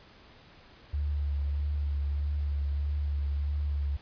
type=tone with vibrato; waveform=sine; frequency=72.1 Hz; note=D2; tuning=31 cents flat; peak=-27 dBFS; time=0.93-3.97 s; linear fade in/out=10 ms; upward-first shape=triangle; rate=1.6 Hz; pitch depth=30 cents each way; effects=pink hiss -55 dBFS RMS until 4.01 s + resampled to 11025 Hz